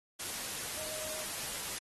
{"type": "tone in noise", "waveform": "sine", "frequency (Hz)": 622.3, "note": "D#5", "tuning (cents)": 0, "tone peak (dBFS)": -46, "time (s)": [0.77, 1.24], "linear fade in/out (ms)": 10, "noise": "white", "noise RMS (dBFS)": -39, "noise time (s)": [0.19, 1.79], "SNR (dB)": -10, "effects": ["AAC 32 kbps"]}